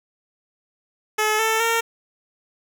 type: tone with pitch steps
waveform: 10% pulse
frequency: 429.3 / 443.7 / 458.5 Hz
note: A4 / A4 / A#4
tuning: -43 / +14 / -29 cents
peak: -10 dBFS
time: 1.18-1.81 s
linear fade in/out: 10 ms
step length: 210 ms
effects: none